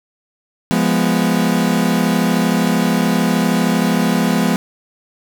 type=chord; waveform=40% pulse; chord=F diminished; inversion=none; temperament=equal; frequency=174.61 / 207.7 / 246.9 Hz; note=F3 / Ab3 / Cb4; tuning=0 / 0 / 0 cents; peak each=-17 dBFS; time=0.71-4.56 s; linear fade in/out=0 ms; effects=none